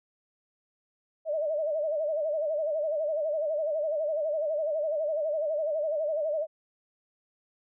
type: tone with vibrato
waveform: sine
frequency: 614 Hz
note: D#5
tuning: 23 cents flat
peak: -26 dBFS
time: 1.25-6.47 s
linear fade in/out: 50 ms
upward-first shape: sine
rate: 12 Hz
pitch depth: 100 cents each way
effects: none